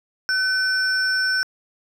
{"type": "tone pair together", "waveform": "sine", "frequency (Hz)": [1518, 5410], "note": ["F#6", "E8"], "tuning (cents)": [44, 44], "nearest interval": "octave + minor seventh", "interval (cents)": 2200, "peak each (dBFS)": [-18, -22], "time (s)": [0.29, 1.43], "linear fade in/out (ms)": 0, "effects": ["tanh soft clip ceiling -14 dBFS", "9-bit"]}